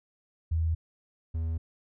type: tone pair in turn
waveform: sine / triangle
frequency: 81.3 / 81.3 Hz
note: E2 / E2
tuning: -23 / -23 cents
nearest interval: unison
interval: 0 cents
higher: neither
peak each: -24 / -26 dBFS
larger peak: first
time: 0.51-0.75 / 1.34-1.58 s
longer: neither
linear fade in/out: 10 ms
effects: none